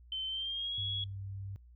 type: tone with pitch glide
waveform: sine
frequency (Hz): 3082 to 3342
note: G7 to G#7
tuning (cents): -30 to +10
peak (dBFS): -34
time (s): 0.12-1.04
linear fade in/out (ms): 2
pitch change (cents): +140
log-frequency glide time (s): 0.28-0.78
type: tone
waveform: sine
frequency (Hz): 98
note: G2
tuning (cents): 0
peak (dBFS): -39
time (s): 0.78-1.56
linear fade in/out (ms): 0
effects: noise-tail reverb RT60 0.2 s tail -25 dB re dry + added 60 Hz sine -54 dBFS peak until 1.75 s